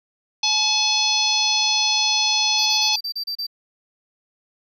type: harmonic tone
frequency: 857 Hz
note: A5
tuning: 46 cents flat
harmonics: 1 / 3 / 4 / 5 / 6 / 7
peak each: -27 / -25 / -23 / -22 / -25 / -25 dBFS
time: 0.43-2.96 s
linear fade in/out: 5 ms
type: tone bursts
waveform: triangle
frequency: 4675 Hz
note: D8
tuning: 9 cents flat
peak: -23 dBFS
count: 8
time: 2.58-3.468 s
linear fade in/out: 10 ms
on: 83 ms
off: 32 ms
effects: none